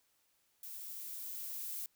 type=noise with level ramp; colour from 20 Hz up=violet; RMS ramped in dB=-47 to -41 dBFS; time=0.63-1.86 s; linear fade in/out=2 ms; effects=white hiss -75 dBFS RMS until 1.95 s